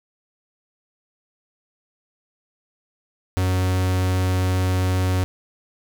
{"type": "tone", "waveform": "45% pulse", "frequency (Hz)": 92.5, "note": "F#2", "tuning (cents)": 0, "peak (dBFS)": -18, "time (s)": [3.37, 5.24], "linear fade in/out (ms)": 0, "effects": []}